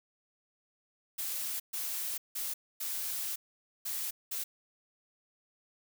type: noise bursts at uneven times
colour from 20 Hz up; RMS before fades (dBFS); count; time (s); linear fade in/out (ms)
blue; -36; 6; 1.18-1.6 / 1.73-2.18 / 2.35-2.54 / 2.8-3.36 / 3.85-4.11 / 4.31-4.44; 10
effects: none